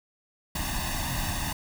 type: noise with comb filter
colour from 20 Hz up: pink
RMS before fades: -30 dBFS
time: 0.55-1.53 s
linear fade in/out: 5 ms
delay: 1.1 ms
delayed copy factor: +0.95
effects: none